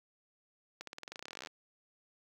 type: accelerating click train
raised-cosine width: 0.2 ms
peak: -26 dBFS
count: 23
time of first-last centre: 0.81-1.472 s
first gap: 63 ms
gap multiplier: 0.92
effects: high-pass 200 Hz 12 dB/octave + 9-bit